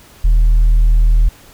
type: tone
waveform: sine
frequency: 40.03 Hz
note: D#1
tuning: 50 cents sharp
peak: -4 dBFS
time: 0.24-1.29 s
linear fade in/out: 10 ms
effects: tanh soft clip ceiling -6 dBFS + pink hiss -43 dBFS RMS until 1.53 s